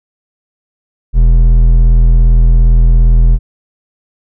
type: tone with hard clipping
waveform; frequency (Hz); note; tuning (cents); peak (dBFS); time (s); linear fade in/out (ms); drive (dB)
sine; 41.29; E1; +4; -5; 1.13-3.39; 50; 7
effects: none